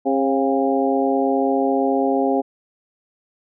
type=harmonic tone with a mistuned harmonic; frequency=134.9 Hz; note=C#3; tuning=47 cents flat; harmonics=2 / 3 / 4 / 5 / 6; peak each=-20 / -22 / -23 / -24 / -25 dBFS; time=0.05-2.42 s; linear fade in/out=20 ms; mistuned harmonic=5; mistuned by=+65 cents; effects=none